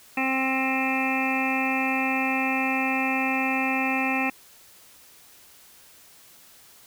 harmonic tone with a mistuned harmonic, 263.7 Hz, C4, 14 cents sharp, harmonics 1 / 2 / 3 / 4 / 5 / 7 / 8 / 9 / 10, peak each -27 / -36 / -29 / -35 / -37 / -33 / -36 / -30 / -29 dBFS, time 0.17-4.3 s, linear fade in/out 5 ms, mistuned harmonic 9, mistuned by +17 cents, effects white hiss -52 dBFS RMS until 6.86 s

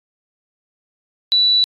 sine tone, 3951 Hz, B7, in tune, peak -11 dBFS, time 1.32-1.64 s, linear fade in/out 0 ms, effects AAC 32 kbps

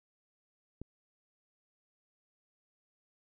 click, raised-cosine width 3 ms, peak -29 dBFS, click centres 0.816 s, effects none

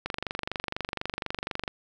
click train, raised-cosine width 0.3 ms, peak -14 dBFS, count 40, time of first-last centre 0.06-1.678 s, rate 24.1 Hz, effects 9-bit

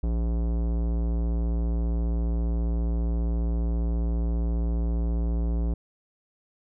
sine tone with tanh clipping, 57.4 Hz, A#1, 26 cents flat, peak -25 dBFS, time 0.03-5.74 s, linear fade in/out 5 ms, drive 18 dB, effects none

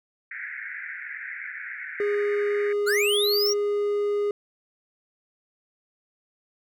white band-pass noise, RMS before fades -36 dBFS, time 0.31-2.73 s, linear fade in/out 5 ms, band 1500 to 2200 Hz, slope 96 dB/octave
triangle tone, 411.1 Hz, G#4, 18 cents flat, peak -20 dBFS, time 2-4.31 s, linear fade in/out 2 ms
square linear sweep, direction up, 1317 to 5790 Hz, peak -23 dBFS, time 2.86-3.54 s, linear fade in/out 20 ms
effects none

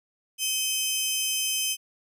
15% pulse tone pair together, 2548 / 3096 Hz, D#7 / G7, +41 / -22 cents, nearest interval minor third, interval 337 cents, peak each -23 / -19 dBFS, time 0.38-1.77 s, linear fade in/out 50 ms, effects none

